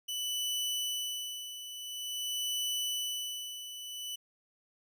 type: tone with tremolo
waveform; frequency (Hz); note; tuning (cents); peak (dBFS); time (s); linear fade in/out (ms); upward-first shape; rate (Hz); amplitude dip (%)
sawtooth; 2980; F#7; +12; -28; 0.08-4.16; 10; sine; 0.48; 70
effects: none